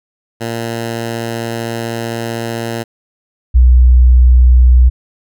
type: tone pair in turn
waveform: 10% pulse / sine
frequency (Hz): 115.7 / 62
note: A#2 / B1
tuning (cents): -13 / +7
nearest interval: major seventh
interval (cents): 1080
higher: first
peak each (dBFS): -10 / -3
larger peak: second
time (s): 0.4-2.84 / 3.54-4.9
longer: first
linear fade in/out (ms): 20
effects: none